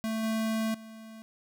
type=tone with level steps; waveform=square; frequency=221.5 Hz; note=A3; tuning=12 cents sharp; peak=-30 / -28 / -45 dBFS; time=0.04-1.22 s; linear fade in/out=0 ms; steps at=0.23 / 0.74 s; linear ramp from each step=5 ms; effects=none